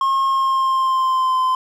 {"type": "tone with pitch glide", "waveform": "triangle", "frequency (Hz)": [1077, 1031.3], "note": ["C6", "C6"], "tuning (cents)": [50, -25], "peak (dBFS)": -13, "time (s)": [0.01, 1.55], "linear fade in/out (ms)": 2, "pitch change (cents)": -75, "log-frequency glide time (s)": [0.27, 1.4], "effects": []}